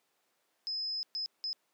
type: tone bursts at uneven times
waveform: sine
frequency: 5100 Hz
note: D#8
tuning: 42 cents sharp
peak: -33 dBFS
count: 3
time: 0.67-1.03 / 1.15-1.26 / 1.44-1.53 s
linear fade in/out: 0 ms
effects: pink hiss -75 dBFS RMS until 1.73 s + high-pass 400 Hz 12 dB/octave